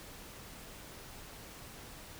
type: silence
effects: pink hiss -50 dBFS RMS until 2.19 s